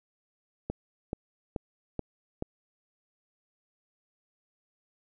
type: click train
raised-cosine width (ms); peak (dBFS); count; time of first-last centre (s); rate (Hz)
2; -18; 5; 0.7-2.424; 2.32
effects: none